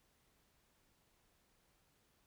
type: silence
effects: pink hiss -75 dBFS RMS until 2.26 s